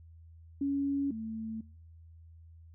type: tone pair in turn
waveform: sine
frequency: 279.4 / 221.8 Hz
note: C#4 / A3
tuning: +14 / +14 cents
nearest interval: major third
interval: 400 cents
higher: first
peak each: -28 / -36 dBFS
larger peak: first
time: 0.61-1.11 / 1.11-1.61 s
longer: neither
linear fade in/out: 5 ms
effects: noise-tail reverb RT60 0.6 s tail -26 dB re dry + added 82 Hz sine -51 dBFS peak until 2.74 s